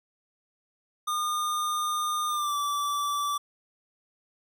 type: tone with pitch glide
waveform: square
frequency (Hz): 1216 to 1160.4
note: D#6 to D6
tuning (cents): -40 to -21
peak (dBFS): -27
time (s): 1.07-3.38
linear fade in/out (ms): 10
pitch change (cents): -81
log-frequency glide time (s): 2.28-2.56
effects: none